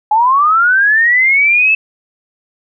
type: linear sweep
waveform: sine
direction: up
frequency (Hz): 830.6 to 2637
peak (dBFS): -7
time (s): 0.11-1.75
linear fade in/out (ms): 5
effects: none